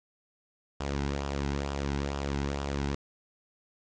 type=tone with flanger; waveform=sawtooth; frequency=70.2 Hz; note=C#2; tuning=22 cents sharp; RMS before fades=-32 dBFS; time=0.8-2.95 s; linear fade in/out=5 ms; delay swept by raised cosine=0.46 to 1.76 ms; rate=2.2 Hz; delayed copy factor=-0.5; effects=resampled to 16000 Hz + 8-bit